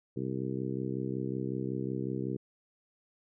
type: harmonic tone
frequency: 65.41 Hz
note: C2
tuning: in tune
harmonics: 2 / 3 / 4 / 5 / 6 / 7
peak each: -37 / -38 / -40 / -38 / -39 / -44 dBFS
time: 0.16-2.37 s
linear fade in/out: 10 ms
effects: none